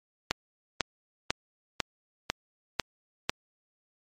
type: click train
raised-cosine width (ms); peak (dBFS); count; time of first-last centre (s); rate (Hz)
0.2; -7; 7; 0.31-3.295; 2.01
effects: MP3 64 kbps